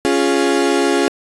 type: chord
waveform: 35% pulse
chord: Db major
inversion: none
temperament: equal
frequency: 277.2 / 349.2 / 415.3 Hz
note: Db4 / F4 / Ab4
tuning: 0 / 0 / 0 cents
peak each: -16 dBFS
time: 0.05-1.08 s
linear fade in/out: 0 ms
effects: resampled to 24000 Hz